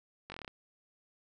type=slowing click train; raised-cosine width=0.3 ms; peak=-27 dBFS; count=8; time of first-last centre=0.3-0.478 s; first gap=20 ms; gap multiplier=1.08; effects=none